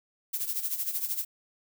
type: noise with tremolo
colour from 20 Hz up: violet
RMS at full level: -29 dBFS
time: 0.33-1.25 s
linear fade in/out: 10 ms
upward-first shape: sine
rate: 13 Hz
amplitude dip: 70%
effects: none